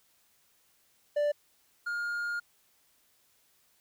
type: tone pair in turn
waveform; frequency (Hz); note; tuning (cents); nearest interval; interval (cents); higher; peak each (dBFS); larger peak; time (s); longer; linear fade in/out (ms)
triangle; 587.3 / 1417.2; D5 / F6; 0 / +25; octave + minor third; 1525; second; -23 / -29; first; 1.16-1.32 / 1.86-2.4; second; 10
effects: white hiss -68 dBFS RMS until 3.8 s